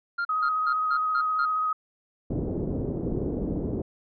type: tone bursts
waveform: triangle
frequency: 1396.9 Hz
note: F6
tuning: in tune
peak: -23 dBFS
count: 6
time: 0.18-1.456 s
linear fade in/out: 10 ms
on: 71 ms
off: 170 ms
type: tone with vibrato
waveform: sine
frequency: 1260 Hz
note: D#6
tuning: 21 cents sharp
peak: -23 dBFS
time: 0.29-1.73 s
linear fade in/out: 5 ms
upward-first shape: square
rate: 15 Hz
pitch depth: 10 cents each way
type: low-pass noise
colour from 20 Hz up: white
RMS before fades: -29 dBFS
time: 2.3-3.82 s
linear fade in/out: 5 ms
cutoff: 410 Hz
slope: 24 dB/octave
effects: resampled to 11025 Hz